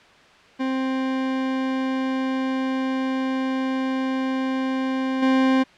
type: tone with level steps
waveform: 40% pulse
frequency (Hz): 262.8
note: C4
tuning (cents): +8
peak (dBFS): -21 / -15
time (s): 0.59-5.64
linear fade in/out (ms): 20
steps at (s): 5.22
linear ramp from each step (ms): 10
effects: white hiss -50 dBFS RMS until 5.77 s + low-pass 3000 Hz 12 dB/octave